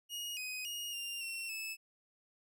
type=tone with pitch steps; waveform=sawtooth; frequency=2876 / 2508 / 2866 / 2793 / 2718 / 2612 Hz; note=F#7 / D#7 / F7 / F7 / F7 / E7; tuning=-50 / +13 / +44 / -1 / -48 / -17 cents; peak=-36 dBFS; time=0.09-1.77 s; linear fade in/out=50 ms; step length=280 ms; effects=none